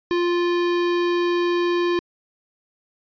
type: tone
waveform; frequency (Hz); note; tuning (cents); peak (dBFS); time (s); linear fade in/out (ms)
square; 349.2; F4; 0; -19; 0.11-1.99; 0
effects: resampled to 11025 Hz